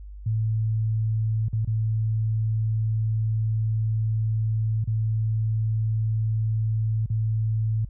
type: tone with dropouts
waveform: sine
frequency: 110 Hz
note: A2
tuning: in tune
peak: -21 dBFS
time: 0.26-7.85 s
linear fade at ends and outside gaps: 5 ms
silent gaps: 1.485-1.53 / 1.649-1.674 / 4.842-4.874 / 7.061-7.1 s
effects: added 50 Hz sine -37 dBFS peak until 7.89 s